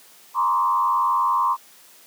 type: tone with frequency modulation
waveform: sine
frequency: 1046.5 Hz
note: C6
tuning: in tune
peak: -17 dBFS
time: 0.34-1.57 s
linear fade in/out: 50 ms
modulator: 90.9 Hz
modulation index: 1.1
effects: white hiss -50 dBFS RMS until 2.06 s + high-pass 200 Hz 12 dB/octave